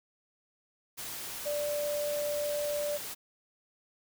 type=tone in noise; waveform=sine; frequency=587 Hz; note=D5; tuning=1 cent flat; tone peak=-30 dBFS; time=1.45-2.98 s; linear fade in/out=20 ms; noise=white; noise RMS=-40 dBFS; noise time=0.97-3.15 s; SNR=+7 dB; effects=none